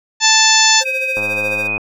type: harmonic tone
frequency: 880 Hz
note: A5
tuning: in tune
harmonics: 1 / 2 / 3 / 4 / 5 / 6 / 7 / 8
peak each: -17 / -17 / -17 / -17 / -17 / -17 / -17 / -17 dBFS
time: 0.2-0.84 s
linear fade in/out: 50 ms
type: tone with tremolo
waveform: square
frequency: 528 Hz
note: C5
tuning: 16 cents sharp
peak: -22 dBFS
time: 0.8-1.68 s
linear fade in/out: 20 ms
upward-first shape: sine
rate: 14 Hz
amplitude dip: 65%
type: tone with pitch glide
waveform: sine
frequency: 2531 to 2493 Hz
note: D#7 to D#7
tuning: +29 to +3 cents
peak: -17 dBFS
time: 0.85-1.78 s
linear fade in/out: 10 ms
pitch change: -26 cents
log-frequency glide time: 0.96-1.64 s
type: click train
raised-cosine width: 1 ms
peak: -14 dBFS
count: 65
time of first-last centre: 1.17-1.78 s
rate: 105 Hz
effects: none